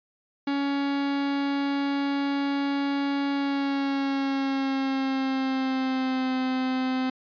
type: tone with pitch glide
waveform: 45% pulse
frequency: 280.3 to 258.5 Hz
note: C#4 to C4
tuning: +19 to -21 cents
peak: -24 dBFS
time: 0.47-7.1 s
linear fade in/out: 5 ms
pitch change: -140 cents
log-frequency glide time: 3.32-6.35 s
effects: resampled to 11025 Hz